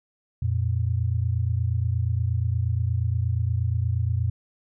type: tone pair together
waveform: sine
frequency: 88.3 / 116.75 Hz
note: F2 / A#2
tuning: +20 / +3 cents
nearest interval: perfect fourth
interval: 483 cents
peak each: -24 dBFS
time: 0.42-4.3 s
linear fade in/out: 5 ms
effects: none